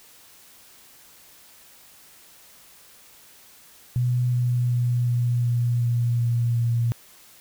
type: tone with pitch steps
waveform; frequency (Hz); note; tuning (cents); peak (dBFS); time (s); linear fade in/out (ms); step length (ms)
sine; 123.47 / 122.62 / 121.77 / 120.93 / 120.09 / 119.26 / 118.44 / 117.62; B2 / B2 / B2 / B2 / B2 / A#2 / A#2 / A#2; 0 / -12 / -24 / -36 / -48 / +40 / +28 / +16; -19; 3.96-6.92; 0; 370
effects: white hiss -51 dBFS RMS until 7.4 s